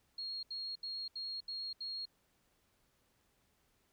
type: tone bursts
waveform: sine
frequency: 4277 Hz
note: C8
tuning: 37 cents sharp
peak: -39 dBFS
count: 6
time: 0.18-2.055 s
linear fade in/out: 5 ms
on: 250 ms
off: 75 ms
effects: pink hiss -75 dBFS RMS until 3.92 s